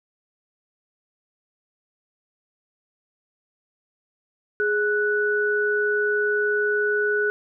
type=tone pair together; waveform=sine; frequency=416.8 / 1480 Hz; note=G#4 / F#6; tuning=+6 / 0 cents; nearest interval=octave + minor seventh; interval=2194 cents; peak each=-22 dBFS; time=4.6-7.3 s; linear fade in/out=0 ms; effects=none